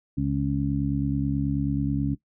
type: harmonic tone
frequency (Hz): 69.3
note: C#2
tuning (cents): 0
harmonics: 1 / 2 / 3 / 4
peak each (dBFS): -32 / -26 / -31 / -26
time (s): 0.17-2.15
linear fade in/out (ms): 10
effects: noise-tail reverb RT60 0.1 s tail -17 dB re dry